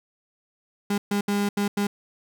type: tone bursts at uneven times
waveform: 35% pulse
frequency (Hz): 203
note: G#3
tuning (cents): -39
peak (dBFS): -20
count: 5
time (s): 0.9-0.98 / 1.11-1.21 / 1.28-1.49 / 1.57-1.68 / 1.77-1.87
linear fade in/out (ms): 5
effects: none